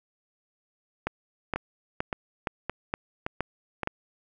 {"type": "two click trains", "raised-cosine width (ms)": 0.5, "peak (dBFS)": [-14, -12], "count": [5, 7], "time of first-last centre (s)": [[1.56, 3.833], [1.07, 3.874]], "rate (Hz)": [1.76, 2.14], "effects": []}